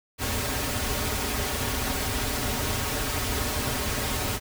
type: noise with comb filter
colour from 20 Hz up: pink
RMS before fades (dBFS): -28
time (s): 0.18-4.4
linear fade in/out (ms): 50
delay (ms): 5.9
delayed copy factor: -0.75
effects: none

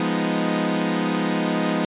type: chord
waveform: sawtooth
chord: F half-diminished seventh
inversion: none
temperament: equal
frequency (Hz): 174.61 / 207.7 / 246.9 / 311.1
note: F3 / Ab3 / Cb4 / Eb4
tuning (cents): 0 / 0 / 0 / 0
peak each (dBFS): -22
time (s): 0-1.85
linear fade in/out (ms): 2
effects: resampled to 8000 Hz

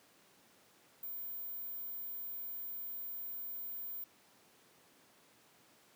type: tone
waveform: sine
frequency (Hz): 15180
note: A#9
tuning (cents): +30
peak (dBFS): -40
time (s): 1.03-4.04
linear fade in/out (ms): 2
effects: pink hiss -65 dBFS RMS until 5.95 s + high-pass 200 Hz 12 dB/octave

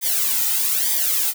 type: noise with flanger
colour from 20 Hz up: blue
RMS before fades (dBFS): -20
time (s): 0.01-1.34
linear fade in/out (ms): 50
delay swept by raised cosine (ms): 0.72 to 1.82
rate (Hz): 1.1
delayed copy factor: -0.9
effects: none

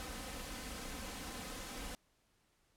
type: noise with comb filter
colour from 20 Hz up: pink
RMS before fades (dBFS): -45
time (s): 0-1.95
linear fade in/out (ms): 0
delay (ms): 3.9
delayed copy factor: +0.6
effects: pink hiss -75 dBFS RMS until 2.76 s + low-pass 12000 Hz 12 dB/octave

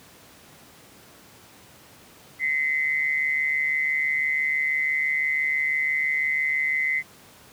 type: tone with amplitude modulation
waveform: sine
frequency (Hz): 2051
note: C7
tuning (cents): -35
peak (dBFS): -18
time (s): 2.39-7.03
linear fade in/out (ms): 50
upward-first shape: sine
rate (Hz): 146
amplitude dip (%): 70
effects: pink hiss -50 dBFS RMS until 7.52 s + high-pass 100 Hz 12 dB/octave

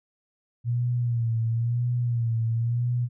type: tone with vibrato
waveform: sine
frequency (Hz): 117.8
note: A#2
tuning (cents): +19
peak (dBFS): -22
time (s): 0.64-3.09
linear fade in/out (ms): 50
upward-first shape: sine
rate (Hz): 0.98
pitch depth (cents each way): 63
effects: none

